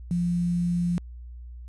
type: tone with quantisation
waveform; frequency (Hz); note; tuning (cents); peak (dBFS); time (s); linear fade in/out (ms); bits
sine; 174.4; F3; -2; -22; 0.11-0.98; 0; 8
effects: added 60 Hz sine -38 dBFS peak until 1.68 s + resampled to 22050 Hz